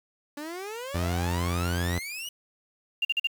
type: exponential sweep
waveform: sawtooth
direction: up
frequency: 284.6 to 2977 Hz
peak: -31 dBFS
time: 0.37-2.29 s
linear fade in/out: 5 ms
type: tone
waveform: sawtooth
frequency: 87.31 Hz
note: F2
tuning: in tune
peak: -22 dBFS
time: 0.94-1.99 s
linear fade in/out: 10 ms
type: tone bursts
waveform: sine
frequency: 2787 Hz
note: F7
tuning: 4 cents flat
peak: -22 dBFS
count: 4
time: 3.02-3.272 s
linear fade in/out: 5 ms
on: 30 ms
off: 44 ms
effects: 8-bit

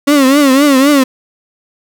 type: tone with vibrato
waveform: 35% pulse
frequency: 276.9 Hz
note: C#4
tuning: 2 cents flat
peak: -4 dBFS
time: 0.07-1.04 s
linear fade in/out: 10 ms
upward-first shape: triangle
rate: 3.9 Hz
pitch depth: 140 cents each way
effects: none

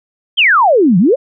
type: exponential two-way sweep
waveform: sine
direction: down then up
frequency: 3303 to 164.81 to 598 Hz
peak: -6 dBFS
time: 0.37-1.16 s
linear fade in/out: 20 ms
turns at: 0.98 s
effects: none

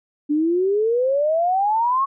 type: exponential sweep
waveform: sine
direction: up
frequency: 289 to 1114 Hz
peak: -16 dBFS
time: 0.29-2.06 s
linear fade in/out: 20 ms
effects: none

